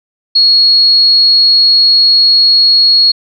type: tone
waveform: sine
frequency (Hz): 4320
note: C#8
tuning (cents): -45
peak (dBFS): -4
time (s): 0.35-3.12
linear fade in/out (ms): 10
effects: none